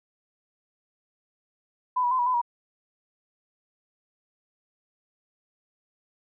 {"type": "tone with pitch steps", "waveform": "sine", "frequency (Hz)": [1002, 971, 1026, 968, 1010, 955], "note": ["B5", "B5", "C6", "B5", "B5", "A#5"], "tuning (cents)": [25, -30, -34, -35, 39, 42], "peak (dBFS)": -21, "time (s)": [1.96, 2.416], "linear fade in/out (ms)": 10, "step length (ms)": 76, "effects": []}